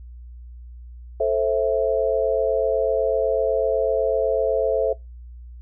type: chord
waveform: sine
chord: A minor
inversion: none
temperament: just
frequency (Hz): 440 / 528 / 660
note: A4 / C5 / E5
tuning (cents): 0 / +16 / +2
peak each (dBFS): -22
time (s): 1.2-4.93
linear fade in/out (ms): 5
effects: noise-tail reverb RT60 0.2 s tail -22 dB re dry + added 60 Hz sine -37 dBFS peak until 5.61 s